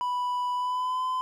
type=tone with pitch glide; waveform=triangle; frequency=987.8 to 1020.3 Hz; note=B5 to C6; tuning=0 to -44 cents; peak=-24 dBFS; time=0.01-1.21 s; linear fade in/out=0 ms; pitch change=+56 cents; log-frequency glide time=0.54-1.04 s; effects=none